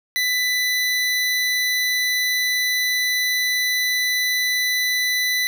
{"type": "tone", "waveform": "25% pulse", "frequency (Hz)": 1993, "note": "B6", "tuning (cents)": 15, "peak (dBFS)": -15, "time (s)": [0.16, 5.47], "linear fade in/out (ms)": 0, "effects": []}